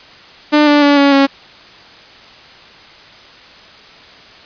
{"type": "tone with pitch steps", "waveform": "sawtooth", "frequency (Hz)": [298.7, 292.7, 286.9, 281.1, 275.5], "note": ["D4", "D4", "D4", "C#4", "C#4"], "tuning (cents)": [29, -6, -40, 24, -11], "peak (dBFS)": -3, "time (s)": [0.52, 1.27], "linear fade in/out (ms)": 20, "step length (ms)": 150, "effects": ["white hiss -39 dBFS RMS until 4.45 s", "resampled to 11025 Hz"]}